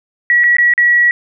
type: tone with dropouts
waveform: sine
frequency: 1926 Hz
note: B6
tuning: 44 cents flat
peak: -7 dBFS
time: 0.3-1.11 s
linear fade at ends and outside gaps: 1 ms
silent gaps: 0.437-0.44 / 0.568-0.584 / 0.737-0.778 s
effects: none